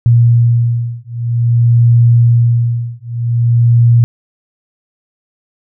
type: beating tone pair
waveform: sine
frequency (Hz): 118 / 118.51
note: A#2 / A#2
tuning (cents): +22 / +29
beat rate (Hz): 0.51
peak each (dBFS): -10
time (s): 0.06-4.04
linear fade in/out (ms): 0
effects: none